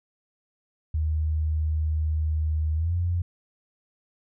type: tone with pitch glide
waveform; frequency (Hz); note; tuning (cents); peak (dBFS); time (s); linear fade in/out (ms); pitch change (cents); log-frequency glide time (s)
sine; 77.78 to 87.31; D#2 to F2; 0 to 0; -22; 0.94-3.22; 5; +200; 2.75-2.94
effects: none